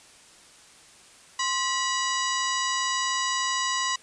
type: harmonic tone with a mistuned harmonic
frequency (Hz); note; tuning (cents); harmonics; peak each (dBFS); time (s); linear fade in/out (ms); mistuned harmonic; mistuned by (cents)
973; B5; -26; 1 / 2 / 3 / 4 / 5 / 6 / 7 / 8; -28 / -31 / -33 / -34 / -35 / -36 / -36 / -37; 1.39-3.96; 5; 1; +130
effects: white hiss -52 dBFS RMS until 4.02 s + resampled to 22050 Hz